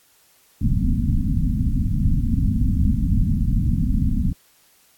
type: low-pass noise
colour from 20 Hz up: pink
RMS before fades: -19 dBFS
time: 0.61-4.33 s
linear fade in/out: 5 ms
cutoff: 270 Hz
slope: 96 dB/octave
effects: white hiss -57 dBFS RMS until 4.97 s + AAC 64 kbps